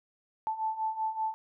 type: beating tone pair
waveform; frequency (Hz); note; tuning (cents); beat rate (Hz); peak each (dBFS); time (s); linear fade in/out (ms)
sine; 875 / 880.2; A5 / A5; -10 / 0; 5.2; -35 / -31; 0.47-1.34; 0
effects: none